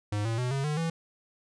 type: tone with pitch steps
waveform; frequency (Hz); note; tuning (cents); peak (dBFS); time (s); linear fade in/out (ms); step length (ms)
square; 103.83 / 113.88 / 124.91 / 137 / 150.27 / 164.82; G#2 / A#2 / B2 / C#3 / D3 / E3; 0 / -40 / +20 / -20 / +40 / 0; -28; 0.12-0.9; 5; 130
effects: resampled to 22050 Hz